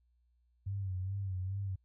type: tone with vibrato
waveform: sine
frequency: 95.6 Hz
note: G2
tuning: 43 cents flat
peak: -34 dBFS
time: 0.66-1.76 s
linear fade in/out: 10 ms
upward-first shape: sine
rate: 2.4 Hz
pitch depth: 72 cents each way
effects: added 60 Hz sine -69 dBFS peak until 1.84 s